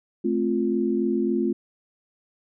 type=chord; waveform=sine; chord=F major; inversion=first; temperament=just; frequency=218.3 / 261.9 / 349.2 Hz; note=A3 / C4 / F4; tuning=-13 / +2 / 0 cents; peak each=-25 / -26 / -24 dBFS; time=0.24-1.53 s; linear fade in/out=10 ms; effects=none